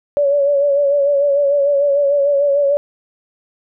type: tone with vibrato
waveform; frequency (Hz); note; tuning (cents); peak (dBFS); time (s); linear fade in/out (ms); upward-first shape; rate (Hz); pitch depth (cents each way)
sine; 567; C#5; +39; -11; 0.17-2.77; 0; sine; 6.7; 43
effects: none